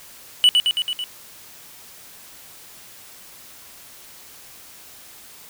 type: tone with echo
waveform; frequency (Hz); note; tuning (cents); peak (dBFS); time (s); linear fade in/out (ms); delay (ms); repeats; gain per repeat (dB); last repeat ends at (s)
triangle; 2960; F#7; 0; -8; 0.44-0.49; 0; 110; 5; -3; 1.04
effects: white hiss -44 dBFS RMS until 5.49 s